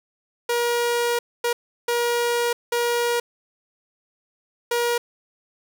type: tone bursts at uneven times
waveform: sawtooth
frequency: 476.5 Hz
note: A#4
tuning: 38 cents sharp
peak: -16 dBFS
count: 5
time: 0.49-1.19 / 1.44-1.53 / 1.88-2.53 / 2.72-3.2 / 4.71-4.98 s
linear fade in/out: 5 ms
effects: none